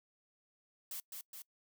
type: noise with echo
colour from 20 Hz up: blue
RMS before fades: -43 dBFS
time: 0.91-1 s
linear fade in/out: 2 ms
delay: 210 ms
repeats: 2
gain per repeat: -3 dB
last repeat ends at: 1.42 s
effects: noise-tail reverb RT60 0.1 s tail -24 dB re dry